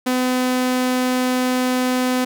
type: tone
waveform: sawtooth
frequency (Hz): 253.2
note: B3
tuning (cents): +43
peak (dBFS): -13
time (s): 0.06-2.25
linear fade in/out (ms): 10
effects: none